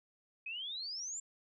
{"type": "exponential sweep", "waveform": "sine", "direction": "up", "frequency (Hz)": [2489, 7459], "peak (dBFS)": -39, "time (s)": [0.46, 1.2], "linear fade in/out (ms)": 5, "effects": []}